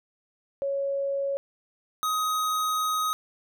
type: tone pair in turn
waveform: sine / square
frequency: 554.4 / 1257.6 Hz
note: C#5 / D#6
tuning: 0 / +18 cents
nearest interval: octave + major second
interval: 1418 cents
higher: second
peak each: -25 dBFS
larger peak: neither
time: 0.62-1.37 / 2.03-3.13 s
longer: second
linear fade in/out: 0 ms
effects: none